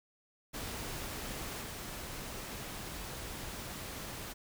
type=noise with level steps; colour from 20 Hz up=pink; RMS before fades=-41 / -43 dBFS; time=0.53-4.34 s; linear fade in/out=20 ms; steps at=1.61 s; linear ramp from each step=10 ms; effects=none